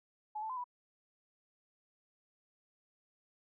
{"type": "tone with pitch steps", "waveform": "sine", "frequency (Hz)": [851, 878, 1020, 983], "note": ["G#5", "A5", "C6", "B5"], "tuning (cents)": [42, -4, -44, -8], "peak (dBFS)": -37, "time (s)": [0.35, 0.642], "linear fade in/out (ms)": 10, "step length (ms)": 73, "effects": []}